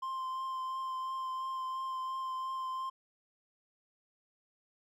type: tone with vibrato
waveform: triangle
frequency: 1046.5 Hz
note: C6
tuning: in tune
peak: -33 dBFS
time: 0.02-2.9 s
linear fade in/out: 10 ms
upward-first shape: triangle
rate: 2.9 Hz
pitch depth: 16 cents each way
effects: none